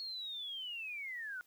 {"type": "linear sweep", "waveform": "sine", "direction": "down", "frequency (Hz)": [4343, 1425], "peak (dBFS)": -40, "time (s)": [0, 1.41], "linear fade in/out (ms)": 0, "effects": ["white hiss -70 dBFS RMS until 1.46 s"]}